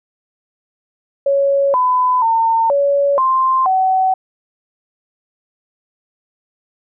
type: tone with pitch steps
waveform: sine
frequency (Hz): 556 / 1005 / 907 / 564 / 1047 / 755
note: C#5 / B5 / A#5 / C#5 / C6 / F#5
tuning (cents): +5 / +30 / -48 / +30 / +1 / +35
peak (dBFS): -11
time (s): 1.26-4.14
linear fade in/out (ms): 5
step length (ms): 480
effects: none